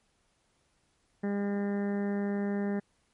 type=harmonic tone; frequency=201.7 Hz; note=G3; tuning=50 cents sharp; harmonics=1 / 2 / 3 / 4 / 5 / 6 / 7 / 8 / 9 / 10; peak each=-29 / -35 / -42 / -45 / -54 / -56 / -53 / -51 / -47 / -57 dBFS; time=1.23-2.8 s; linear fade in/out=10 ms; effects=pink hiss -72 dBFS RMS until 3.13 s + MP3 48 kbps